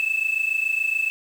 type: tone pair together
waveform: sine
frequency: 2610 / 2637 Hz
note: E7 / E7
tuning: -18 / 0 cents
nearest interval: unison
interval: 18 cents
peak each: -22 dBFS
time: 0-1.1 s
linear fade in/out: 0 ms
effects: tanh soft clip ceiling -16 dBFS + 7-bit